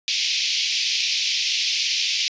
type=band-pass noise; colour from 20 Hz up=white; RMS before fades=-23 dBFS; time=0.08-2.28 s; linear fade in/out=0 ms; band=2300 to 5700 Hz; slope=48 dB/octave; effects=resampled to 16000 Hz